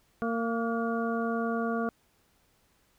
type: harmonic tone with a mistuned harmonic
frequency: 229.7 Hz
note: A#3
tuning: 25 cents flat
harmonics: 1 / 2 / 3 / 5 / 6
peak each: -30 / -33 / -35 / -37 / -38 dBFS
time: 0.22-1.89 s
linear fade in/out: 0 ms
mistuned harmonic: 6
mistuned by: +54 cents
effects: pink hiss -68 dBFS RMS until 2.98 s